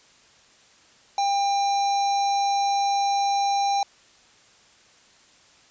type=harmonic tone; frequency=798 Hz; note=G5; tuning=31 cents sharp; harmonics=1 / 3 / 5 / 7 / 8; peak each=-20 / -39 / -33 / -36 / -39 dBFS; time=1.18-3.83 s; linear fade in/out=2 ms; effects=white hiss -55 dBFS RMS until 5.7 s + resampled to 16000 Hz